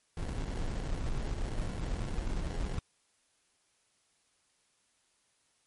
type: noise with sample-and-hold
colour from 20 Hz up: brown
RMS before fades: -34 dBFS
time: 0.17-2.79 s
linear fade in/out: 2 ms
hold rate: 1225 Hz
effects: white hiss -72 dBFS RMS until 5.66 s + MP3 48 kbps